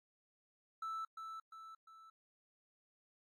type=tone with echo; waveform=triangle; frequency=1318.5 Hz; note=E6; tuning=in tune; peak=-37 dBFS; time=0.82-1.05 s; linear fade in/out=5 ms; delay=350 ms; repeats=3; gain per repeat=-6 dB; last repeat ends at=2.1 s; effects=tanh soft clip ceiling -34 dBFS + AAC 48 kbps